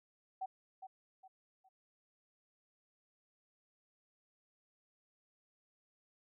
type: tone with echo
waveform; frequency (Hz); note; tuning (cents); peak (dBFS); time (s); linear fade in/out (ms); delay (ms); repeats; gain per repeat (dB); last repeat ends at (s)
sine; 760; F#5; +46; -37; 0.41-0.46; 10; 410; 3; -9; 1.69
effects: none